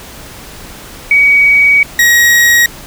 sine / 40% pulse tone pair in turn, 2261 / 1895.8 Hz, C#7 / A#6, +34 / +29 cents, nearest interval minor third, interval 305 cents, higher first, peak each -4 dBFS, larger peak neither, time 1.11-1.83 / 1.99-2.66 s, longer first, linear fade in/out 2 ms, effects pink hiss -31 dBFS RMS until 2.86 s

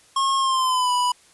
square tone with pitch glide, 1082 to 986.5 Hz, C#6 to B5, -42 to -2 cents, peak -19 dBFS, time 0.16-1.12 s, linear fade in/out 5 ms, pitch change -160 cents, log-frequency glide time 0.38-0.92 s, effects white hiss -54 dBFS RMS until 1.33 s + resampled to 24000 Hz

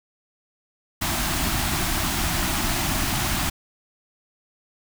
pink band-stop noise, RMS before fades -24 dBFS, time 1.01-3.5 s, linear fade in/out 10 ms, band 370 to 610 Hz, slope 96 dB/octave, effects none

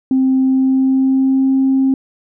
sine tone with pitch glide, 262.6 to 266.7 Hz, C4 to C4, +6 to +33 cents, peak -9 dBFS, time 0.11-1.94 s, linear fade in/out 2 ms, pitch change +27 cents, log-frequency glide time 0.38-1.5 s, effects tanh soft clip ceiling -6 dBFS

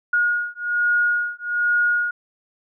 sine beating tone pair, 1438 / 1439.2 Hz, F#6 / F#6, -50 / -48 cents, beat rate 1.2 Hz, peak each -21 dBFS, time 0.13-2.11 s, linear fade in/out 5 ms, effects none

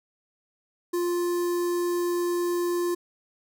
square tone with notch filter, 349.9 Hz, F4, 3 cents sharp, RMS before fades -26 dBFS, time 0.93-2.95 s, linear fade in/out 10 ms, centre 2700 Hz, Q 0.62, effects none

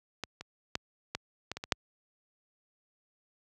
clicks, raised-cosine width 0.2 ms, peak -17 / -24 / -13 / -15 / -18 / -21 / -20 / -6 dBFS, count 8, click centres 0.237 / 0.41 / 0.754 / 1.15 / 1.516 / 1.57 / 1.639 / 1.722 s, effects high-pass 60 Hz 12 dB/octave

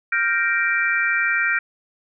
sine chord, G minor seventh, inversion third, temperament equal, 1396.9 / 1568 / 1864.7 / 2349 Hz, F6 / G6 / Bb6 / D7, 0 / 0 / 0 / 0 cents, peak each -23 dBFS, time 0.12-1.59 s, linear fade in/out 5 ms, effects none

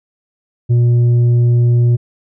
triangle tone with tanh clipping, 120 Hz, B2, 49 cents flat, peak -9 dBFS, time 0.69-1.97 s, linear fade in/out 20 ms, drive 9 dB, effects none

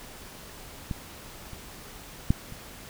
clicks, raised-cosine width 5 ms, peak -18 / -30 / -8 / -29 dBFS, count 4, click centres 0.912 / 1.533 / 2.305 / 2.524 s, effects pink hiss -45 dBFS RMS until 2.89 s

